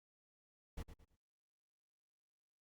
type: noise with echo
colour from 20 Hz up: brown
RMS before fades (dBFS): -43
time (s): 0.77-0.83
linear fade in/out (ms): 10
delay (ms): 110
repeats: 3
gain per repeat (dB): -10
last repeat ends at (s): 1.16
effects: Opus 48 kbps